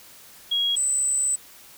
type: tone pair in turn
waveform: sine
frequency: 3300 / 8032 Hz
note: G#7 / B8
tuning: -12 / +28 cents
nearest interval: octave + minor third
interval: 1540 cents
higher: second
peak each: -20 dBFS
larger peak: neither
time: 0.51-0.76 / 0.76-1.36 s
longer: second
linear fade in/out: 10 ms
effects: white hiss -48 dBFS RMS until 1.77 s